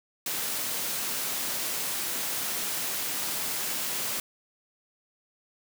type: high-pass noise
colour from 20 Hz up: white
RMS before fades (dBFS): -31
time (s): 0.26-4.2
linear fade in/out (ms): 2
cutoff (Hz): 120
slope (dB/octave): 12
effects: none